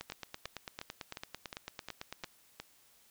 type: two click trains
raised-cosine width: 0.2 ms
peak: -24 / -23 dBFS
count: 8 / 21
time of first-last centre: 0.1-2.6 / 0.01-2.237 s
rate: 2.8 / 8.98 Hz
effects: white hiss -65 dBFS RMS until 3.1 s